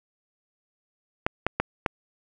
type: clicks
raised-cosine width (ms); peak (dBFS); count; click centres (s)
0.5; -7; 4; 1.265 / 1.466 / 1.6 / 1.862
effects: none